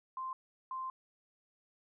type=tone bursts at uneven times; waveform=sine; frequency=1044 Hz; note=C6; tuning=4 cents flat; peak=-37 dBFS; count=2; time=0.17-0.33 / 0.71-0.9 s; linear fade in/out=2 ms; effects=none